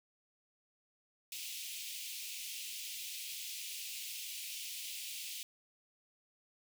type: high-pass noise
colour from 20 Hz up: pink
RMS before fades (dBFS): -44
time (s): 1.32-5.43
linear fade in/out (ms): 2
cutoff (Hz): 2400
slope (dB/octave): 48
effects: none